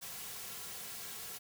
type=noise with comb filter; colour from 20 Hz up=white; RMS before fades=-45 dBFS; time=0.01-1.39 s; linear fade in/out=20 ms; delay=3.3 ms; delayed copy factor=-0.55; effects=none